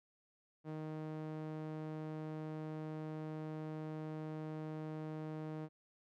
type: tone with band-pass filter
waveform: sawtooth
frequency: 155.56 Hz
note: D#3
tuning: in tune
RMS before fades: -44 dBFS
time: 0.64-5.69 s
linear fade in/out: 50 ms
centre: 360 Hz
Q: 0.64
effects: none